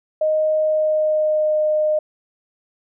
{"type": "tone with pitch glide", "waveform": "sine", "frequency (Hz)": [621, 612.8], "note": ["D#5", "D#5"], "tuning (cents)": [-3, -27], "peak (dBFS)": -15, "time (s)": [0.21, 1.99], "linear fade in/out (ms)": 5, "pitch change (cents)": -24, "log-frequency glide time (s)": [0.59, 1.62], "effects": []}